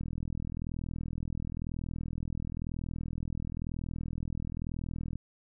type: click train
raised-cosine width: 5 ms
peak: -24 dBFS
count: 212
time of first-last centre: 0.01-5.156 s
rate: 41 Hz
effects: none